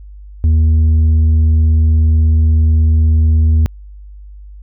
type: tone with tanh clipping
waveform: sine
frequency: 79.1 Hz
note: D#2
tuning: 29 cents sharp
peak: -8 dBFS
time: 0.44-3.66 s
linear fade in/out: 0 ms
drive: 4 dB
effects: added 50 Hz sine -31 dBFS peak until 4.62 s